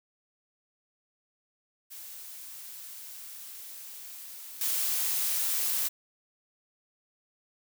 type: noise with level steps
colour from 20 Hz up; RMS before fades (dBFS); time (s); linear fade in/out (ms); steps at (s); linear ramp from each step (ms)
blue; -44 / -29; 1.9-5.89; 20; 4.61; 2
effects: none